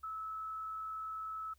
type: tone with frequency modulation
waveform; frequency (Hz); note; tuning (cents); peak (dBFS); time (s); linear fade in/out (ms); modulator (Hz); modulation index
sine; 1301; E6; -23; -39; 0.03-1.54; 10; 67.5; 0.21
effects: added 69 Hz sine -66 dBFS peak until 1.58 s + white hiss -75 dBFS RMS until 1.58 s